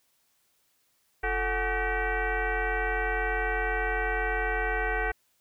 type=tone with frequency modulation; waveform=sine; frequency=740 Hz; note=F#5; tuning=in tune; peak=-25 dBFS; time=1.23-5.12 s; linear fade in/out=10 ms; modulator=393 Hz; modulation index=3.5; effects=white hiss -70 dBFS RMS until 5.4 s